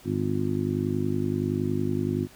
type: harmonic tone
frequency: 50.7 Hz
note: G#1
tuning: 41 cents flat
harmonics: 2 / 3 / 4 / 5 / 6 / 7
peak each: -31 / -31 / -34 / -29 / -34 / -30 dBFS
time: 0.04-2.28 s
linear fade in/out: 50 ms
effects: pink hiss -52 dBFS RMS until 2.35 s